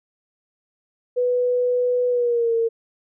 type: tone with pitch glide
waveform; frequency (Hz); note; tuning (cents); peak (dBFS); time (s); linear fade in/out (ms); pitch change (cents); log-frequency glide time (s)
sine; 493.9 to 458.2; B4 to A#4; 0 to -30; -17; 1.16-2.69; 20; -130; 2.09-2.54
effects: none